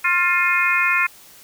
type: harmonic tone with a mistuned harmonic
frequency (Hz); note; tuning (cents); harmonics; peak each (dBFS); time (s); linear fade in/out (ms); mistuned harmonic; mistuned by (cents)
354.6; F4; +26; 3 / 4 / 5 / 6 / 7; -24 / -22 / -23 / -21 / -20; 0.04-1.07; 10; 4; -30
effects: white hiss -46 dBFS RMS until 1.43 s